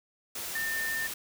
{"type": "tone in noise", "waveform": "sine", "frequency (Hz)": 1800, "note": "A6", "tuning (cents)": 39, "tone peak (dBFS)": -30, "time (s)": [0.55, 1.07], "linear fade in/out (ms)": 5, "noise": "white", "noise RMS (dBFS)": -37, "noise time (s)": [0.35, 1.14], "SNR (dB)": 4, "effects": []}